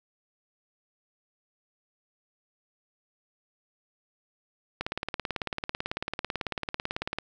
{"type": "click train", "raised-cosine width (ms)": 0.3, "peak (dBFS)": -14, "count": 44, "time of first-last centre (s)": [4.81, 7.186], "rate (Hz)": 18.1, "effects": []}